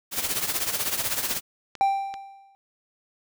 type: noise with tremolo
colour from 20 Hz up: white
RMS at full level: -24 dBFS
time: 0.11-1.41 s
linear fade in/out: 50 ms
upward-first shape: triangle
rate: 16 Hz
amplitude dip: 75%
type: click train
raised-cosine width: 0.2 ms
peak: -21 dBFS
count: 5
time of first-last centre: 0.59-2.14 s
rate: 2.58 Hz
type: tone with exponential decay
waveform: triangle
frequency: 786 Hz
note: G5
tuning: 4 cents sharp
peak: -14 dBFS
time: 1.81-2.55 s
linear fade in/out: 0 ms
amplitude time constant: 160 ms
effects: none